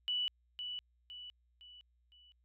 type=tone with echo; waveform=sine; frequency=2960 Hz; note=F#7; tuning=in tune; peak=-32 dBFS; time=0.08-0.28 s; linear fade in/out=0 ms; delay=510 ms; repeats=4; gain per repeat=-7 dB; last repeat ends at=2.32 s; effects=added 60 Hz sine -70 dBFS peak until 2.44 s